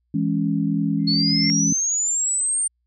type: chord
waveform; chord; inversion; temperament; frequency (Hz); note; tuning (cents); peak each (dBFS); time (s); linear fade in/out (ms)
sine; C# minor; first; equal; 164.81 / 207.7 / 277.2; E3 / G#3 / C#4; 0 / 0 / 0; -23; 0.14-1.73; 5
type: tone with exponential growth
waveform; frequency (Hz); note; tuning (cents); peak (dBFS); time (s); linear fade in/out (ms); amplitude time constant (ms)
sine; 2093; C7; 0; -23; 0.99-1.5; 0; 110
type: linear sweep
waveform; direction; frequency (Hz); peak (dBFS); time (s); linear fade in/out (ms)
sine; up; 4310 to 8870; -19; 1.07-2.68; 10
effects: added 60 Hz sine -68 dBFS peak until 2.86 s